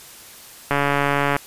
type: click train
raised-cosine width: 0.5 ms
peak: -4 dBFS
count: 94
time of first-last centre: 0.71-1.365 s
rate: 142 Hz
effects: white hiss -42 dBFS RMS until 1.46 s + resampled to 32000 Hz